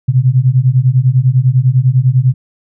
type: beating tone pair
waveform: sine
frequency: 123.47 / 133.47 Hz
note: B2 / C3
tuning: 0 / +35 cents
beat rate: 10 Hz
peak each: -10 dBFS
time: 0.08-2.34 s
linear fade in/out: 10 ms
effects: none